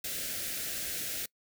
white band-stop noise, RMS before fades -36 dBFS, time 0.04-1.26 s, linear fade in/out 5 ms, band 700 to 1400 Hz, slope 48 dB/octave, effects noise-tail reverb RT60 0.1 s tail -24 dB re dry

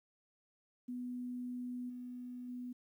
sine tone with level steps, 247.4 Hz, B3, 3 cents sharp, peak -39 / -43 / -41 dBFS, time 0.88-2.73 s, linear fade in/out 10 ms, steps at 1.89 / 2.48 s, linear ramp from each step 10 ms, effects 12-bit

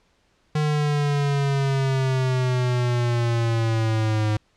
square exponential sweep, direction down, 152.2 to 106.2 Hz, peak -20 dBFS, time 0.55-4.37 s, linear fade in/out 5 ms, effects pink hiss -64 dBFS RMS until 4.56 s + low-pass 6000 Hz 12 dB/octave

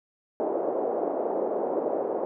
pink band-pass noise, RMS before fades -28 dBFS, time 0.4-2.25 s, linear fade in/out 0 ms, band 370 to 670 Hz, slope 24 dB/octave, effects none

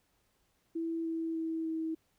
sine tone with pitch steps, 329.5 / 326.8 / 324.2 / 321.6 Hz, E4 / E4 / E4 / E4, -1 / -15 / -29 / -43 cents, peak -32 dBFS, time 0.75-1.95 s, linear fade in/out 10 ms, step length 300 ms, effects pink hiss -74 dBFS RMS until 2.18 s

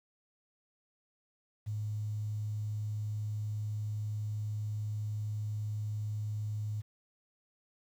sine tone, 106.1 Hz, G#2, 38 cents sharp, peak -33 dBFS, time 1.66-6.82 s, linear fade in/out 20 ms, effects 10-bit

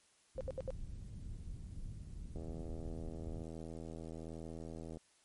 pink low-pass noise, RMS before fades -46 dBFS, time 0.35-3.43 s, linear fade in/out 10 ms, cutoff 130 Hz, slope 12 dB/octave
sine tone bursts, 523.3 Hz, C5, in tune, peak -37 dBFS, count 4, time 0.38-0.705 s, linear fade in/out 0 ms, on 28 ms, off 71 ms
click train, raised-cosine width 2 ms, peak -34 dBFS, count 213, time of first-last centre 2.36-4.971 s, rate 81.2 Hz
effects white hiss -70 dBFS RMS until 5.24 s + MP3 48 kbps

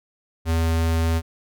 square tone, 82 Hz, E2, 9 cents flat, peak -19 dBFS, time 0.45-1.22 s, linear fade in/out 50 ms, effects none

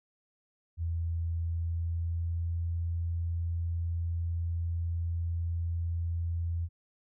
sine tone with pitch glide, 83.5 to 84.52 Hz, E2 to E2, +23 to +44 cents, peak -29 dBFS, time 0.77-6.69 s, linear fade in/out 50 ms, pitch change +21 cents, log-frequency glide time 1.33-2.58 s, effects none

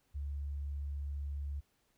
sine tone, 71.2 Hz, C#2, 47 cents sharp, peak -36 dBFS, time 0.14-1.61 s, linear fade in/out 20 ms, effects pink hiss -75 dBFS RMS until 1.97 s

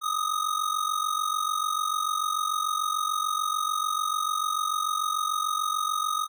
square ring-modulated tone, 1245 Hz, D#6, 1 cent sharp, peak -23 dBFS, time 0.01-6.28 s, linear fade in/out 50 ms, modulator 23.4 Hz, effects none

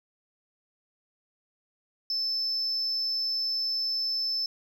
triangle tone, 5270 Hz, E8, 1 cent flat, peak -24 dBFS, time 2.1-4.46 s, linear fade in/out 2 ms, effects tanh soft clip ceiling -23 dBFS + 10-bit

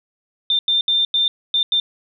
sine tone bursts at uneven times, 3590 Hz, A7, 34 cents sharp, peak -14 dBFS, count 6, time 0.5-0.59 / 0.68-0.81 / 0.88-1.05 / 1.14-1.28 / 1.54-1.63 / 1.72-1.8 s, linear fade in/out 2 ms, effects none

